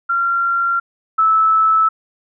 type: tone pair in turn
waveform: sine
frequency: 1377 / 1308.1 Hz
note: F6 / E6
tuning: -25 / -14 cents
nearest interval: minor second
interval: 89 cents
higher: first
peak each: -14 / -10 dBFS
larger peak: second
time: 0.09-0.8 / 1.18-1.89 s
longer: neither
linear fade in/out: 10 ms
effects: none